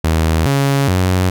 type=tone with pitch steps; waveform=sawtooth; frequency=80.3 / 138.8 / 92.2 Hz; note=E2 / C#3 / F#2; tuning=-45 / +3 / -6 cents; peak=-8 dBFS; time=0.04-1.3 s; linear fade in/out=5 ms; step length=420 ms; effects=none